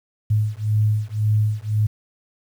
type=beating tone pair; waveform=sine; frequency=105.9 / 107.8 Hz; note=G#2 / A2; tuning=+34 / -35 cents; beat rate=1.9 Hz; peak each=-20 dBFS; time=0.3-1.87 s; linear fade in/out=10 ms; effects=8-bit